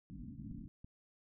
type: low-pass noise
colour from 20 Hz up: white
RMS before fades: -48 dBFS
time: 0.1-0.68 s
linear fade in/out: 0 ms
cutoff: 290 Hz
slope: 96 dB/octave
type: clicks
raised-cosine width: 5 ms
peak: -37 / -40 dBFS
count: 2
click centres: 0.512 / 0.845 s
effects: none